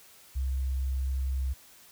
sine tone, 66 Hz, C2, 16 cents sharp, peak -26 dBFS, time 0.35-1.54 s, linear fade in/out 20 ms, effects tanh soft clip ceiling -22 dBFS + white hiss -55 dBFS RMS until 1.91 s

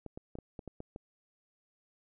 clicks, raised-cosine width 2 ms, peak -29 dBFS, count 8, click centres 0.063 / 0.175 / 0.354 / 0.387 / 0.592 / 0.677 / 0.804 / 0.961 s, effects none

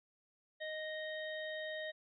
harmonic tone, 622.3 Hz, D#5, in tune, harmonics 1 / 3 / 5 / 6, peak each -42 / -44 / -54 / -50 dBFS, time 0.6-1.92 s, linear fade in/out 20 ms, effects none

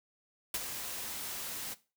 white noise with ADSR envelope, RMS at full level -32 dBFS, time 0.54-1.75 s, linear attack 4 ms, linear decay 40 ms, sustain -8 dB, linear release 24 ms, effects noise-tail reverb RT60 0.3 s tail -17 dB re dry

